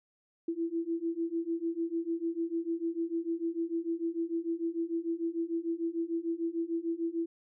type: beating tone pair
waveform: sine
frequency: 329.6 / 336.3 Hz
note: E4 / E4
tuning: 0 / +35 cents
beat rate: 6.7 Hz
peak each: -34 / -33 dBFS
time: 0.48-7.26 s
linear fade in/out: 5 ms
effects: none